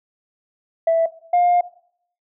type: tone pair in turn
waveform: sine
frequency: 659.3 / 707.2 Hz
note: E5 / F5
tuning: 0 / +22 cents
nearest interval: minor second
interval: 122 cents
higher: second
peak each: -11 dBFS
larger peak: neither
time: 0.87-1.06 / 1.33-1.61 s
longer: second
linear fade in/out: 5 ms
effects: noise-tail reverb RT60 0.6 s tail -18 dB re dry + tanh soft clip ceiling -10 dBFS